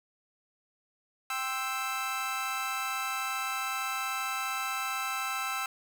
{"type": "chord", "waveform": "25% pulse", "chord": "C major", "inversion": "second", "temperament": "equal", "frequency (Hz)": [784, 1046.5, 1318.5], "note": ["G5", "C6", "E6"], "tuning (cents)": [0, 0, 0], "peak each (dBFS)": [-34, -35, -29], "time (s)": [1.3, 5.66], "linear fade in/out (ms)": 2, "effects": []}